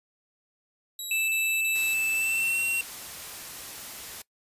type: tone bursts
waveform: 15% pulse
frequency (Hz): 3871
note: B7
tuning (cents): -35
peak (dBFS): -26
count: 3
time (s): 0.99-1.936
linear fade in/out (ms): 2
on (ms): 290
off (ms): 38
type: tone with pitch glide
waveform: square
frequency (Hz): 2637 to 2735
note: E7 to F7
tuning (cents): 0 to -37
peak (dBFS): -25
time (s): 1.11-2.81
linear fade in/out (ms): 2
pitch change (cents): +63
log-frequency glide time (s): 2.13-2.63
type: noise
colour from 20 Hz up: white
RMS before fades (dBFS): -40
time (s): 1.75-4.22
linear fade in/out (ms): 5
effects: noise-tail reverb RT60 0.1 s tail -21 dB re dry + resampled to 32000 Hz